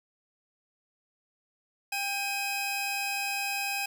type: tone pair together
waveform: sawtooth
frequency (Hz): 797 / 2530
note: G5 / D#7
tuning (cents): +28 / +28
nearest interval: octave + minor sixth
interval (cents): 2000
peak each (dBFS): -30 / -28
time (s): 1.92-3.86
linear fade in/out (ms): 5
effects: none